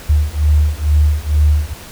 sine beating tone pair, 73.9 / 76.1 Hz, D2 / D#2, +11 / -38 cents, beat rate 2.2 Hz, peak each -13 dBFS, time 0.09-1.74 s, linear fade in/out 10 ms, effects pink hiss -35 dBFS RMS until 1.91 s

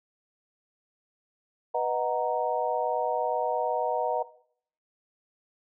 sine chord, B major seventh, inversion none, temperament equal, 493.9 / 622.3 / 740 / 932.3 Hz, B4 / D#5 / F#5 / A#5, 0 / 0 / 0 / 0 cents, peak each -30 dBFS, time 1.74-4.23 s, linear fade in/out 10 ms, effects noise-tail reverb RT60 0.6 s tail -18 dB re dry

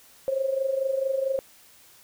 sine tone with amplitude modulation, 536 Hz, C5, 42 cents sharp, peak -20 dBFS, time 0.28-1.39 s, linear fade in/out 0 ms, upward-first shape sine, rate 24.5 Hz, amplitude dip 70%, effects white hiss -54 dBFS RMS until 2.03 s

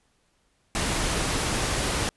pink noise, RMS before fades -26 dBFS, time 0.75-2.09 s, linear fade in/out 0 ms, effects pink hiss -68 dBFS RMS until 2.16 s + resampled to 24000 Hz

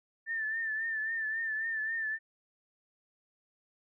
sine tone with vibrato, 1780 Hz, A6, 20 cents sharp, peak -31 dBFS, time 0.26-2.19 s, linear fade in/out 50 ms, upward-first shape triangle, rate 3.7 Hz, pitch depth 60 cents each way, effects none

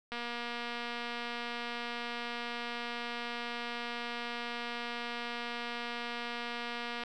click train, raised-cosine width 0.3 ms, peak -23 dBFS, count 1647, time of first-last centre 0.12-7.036 s, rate 238 Hz, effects none

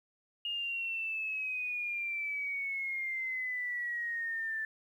sine exponential sweep, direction down, 2848 to 1760 Hz, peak -33 dBFS, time 0.45-4.65 s, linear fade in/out 2 ms, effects 11-bit

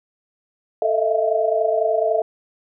sine tone cluster, 442.8 / 628 / 652 / 682 Hz, A4 / D#5 / E5 / F5, +11 / +16 / -19 / -41 cents, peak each -22 dBFS, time 0.82-2.22 s, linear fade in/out 2 ms, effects none

